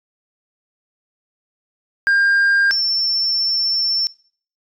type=tone pair in turn; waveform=sine; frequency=1603 / 5392 Hz; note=G6 / E8; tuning=+38 / +38 cents; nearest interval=octave + major sixth; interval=2100 cents; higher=second; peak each=-9 / -15 dBFS; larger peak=first; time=2.07-2.71 / 2.71-4.07 s; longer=second; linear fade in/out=0 ms; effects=noise-tail reverb RT60 0.5 s tail -22 dB re dry + tanh soft clip ceiling -11 dBFS